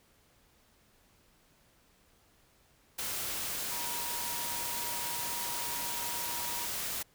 sine tone in noise, 952 Hz, A#5, 36 cents sharp, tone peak -42 dBFS, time 3.71-6.66 s, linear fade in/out 10 ms, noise white, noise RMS -36 dBFS, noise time 2.98-7.03 s, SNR -9 dB, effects pink hiss -66 dBFS RMS until 7.14 s

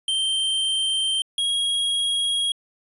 square tone pair in turn, 3136 / 3292 Hz, G7 / G#7, 0 / -16 cents, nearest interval minor second, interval 84 cents, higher second, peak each -21 dBFS, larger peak neither, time 0.08-1.22 / 1.38-2.52 s, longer neither, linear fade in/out 2 ms, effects resampled to 32000 Hz

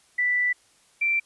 sine tone pair in turn, 1975.5 / 2349 Hz, B6 / D7, 0 / 0 cents, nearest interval minor third, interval 300 cents, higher second, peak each -20 dBFS, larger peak neither, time 0.18-0.53 / 1.01-1.2 s, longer first, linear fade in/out 10 ms, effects white hiss -60 dBFS RMS until 1.25 s + resampled to 24000 Hz

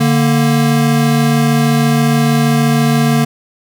square tone pair together, 146.83 / 233.1 Hz, D3 / A#3, 0 / 0 cents, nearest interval minor sixth, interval 800 cents, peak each -13 dBFS, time 0-3.25 s, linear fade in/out 10 ms, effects none

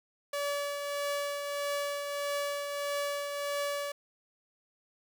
sawtooth tone with tremolo, 573 Hz, D5, 43 cents flat, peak -26 dBFS, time 0.33-3.92 s, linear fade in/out 5 ms, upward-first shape triangle, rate 1.6 Hz, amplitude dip 45%, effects none

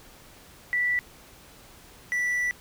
sine / triangle tone pair in turn, 1964 / 1964 Hz, B6 / B6, -10 / -10 cents, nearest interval unison, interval 0 cents, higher neither, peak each -22 / -22 dBFS, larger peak neither, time 0.73-0.99 / 2.12-2.51 s, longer second, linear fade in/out 0 ms, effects pink hiss -51 dBFS RMS until 2.6 s

